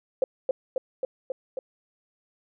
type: tone with echo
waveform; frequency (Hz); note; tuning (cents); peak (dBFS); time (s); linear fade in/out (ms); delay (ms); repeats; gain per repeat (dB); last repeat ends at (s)
sine; 522; C5; -4; -18; 0.22-0.24; 2; 270; 5; -2; 1.59
effects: none